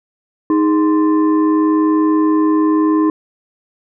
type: tone with frequency modulation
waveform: sine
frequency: 313.1 Hz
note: D#4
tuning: 11 cents sharp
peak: -10 dBFS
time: 0.5-3.1 s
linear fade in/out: 2 ms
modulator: 727 Hz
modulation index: 0.58
effects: none